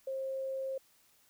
sine tone, 533 Hz, C5, 32 cents sharp, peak -34 dBFS, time 0.07-0.78 s, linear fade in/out 5 ms, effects white hiss -67 dBFS RMS until 1.29 s

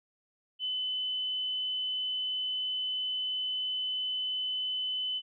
sine tone, 3021 Hz, F#7, 35 cents sharp, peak -30 dBFS, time 0.59-5.22 s, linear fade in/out 50 ms, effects none

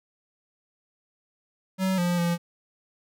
square tone with pitch steps, 189 / 175.6 / 171.9 Hz, F#3 / F3 / F3, +37 / +10 / -27 cents, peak -23 dBFS, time 1.78-2.38 s, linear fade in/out 50 ms, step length 200 ms, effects none

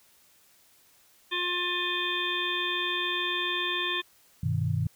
harmonic tone, 354.6 Hz, F4, 26 cents sharp, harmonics 1 / 3 / 5 / 7 / 9 / 10, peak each -36 / -35 / -33 / -34 / -35 / -32 dBFS, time 1.31-4.02 s, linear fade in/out 20 ms
sine chord, G augmented, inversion none, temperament equal, 98 / 123.47 / 155.56 Hz, G2 / B2 / D#3, 0 / 0 / 0 cents, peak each -29 dBFS, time 4.43-4.87 s, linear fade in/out 5 ms
effects white hiss -61 dBFS RMS until 4.95 s

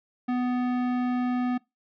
sine tone with tanh clipping, 248.4 Hz, B3, 10 cents sharp, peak -26 dBFS, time 0.28-1.58 s, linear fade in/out 10 ms, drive 17 dB, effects noise-tail reverb RT60 0.2 s tail -22 dB re dry

